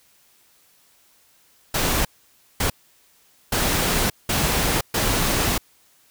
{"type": "noise bursts at uneven times", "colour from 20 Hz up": "pink", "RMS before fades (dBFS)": -21, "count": 5, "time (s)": [[1.74, 2.05], [2.6, 2.7], [3.52, 4.1], [4.29, 4.81], [4.94, 5.58]], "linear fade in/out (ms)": 5, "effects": ["white hiss -58 dBFS RMS until 6.1 s"]}